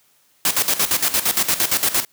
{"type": "noise with tremolo", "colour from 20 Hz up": "white", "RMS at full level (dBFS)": -17, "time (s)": [0.45, 2.05], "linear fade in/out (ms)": 2, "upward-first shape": "square", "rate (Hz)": 8.7, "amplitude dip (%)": 75, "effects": ["white hiss -59 dBFS RMS until 2.12 s", "high-pass 100 Hz 12 dB/octave"]}